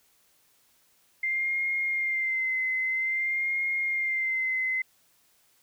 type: tone with vibrato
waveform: sine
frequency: 2093 Hz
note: C7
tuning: in tune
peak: -25 dBFS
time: 1.23-4.82 s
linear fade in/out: 5 ms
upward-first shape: sine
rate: 0.51 Hz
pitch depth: 37 cents each way
effects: white hiss -65 dBFS RMS until 5.62 s